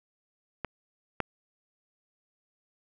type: clicks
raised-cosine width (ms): 0.5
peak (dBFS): -17 / -12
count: 2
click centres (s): 0.647 / 1.203
effects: none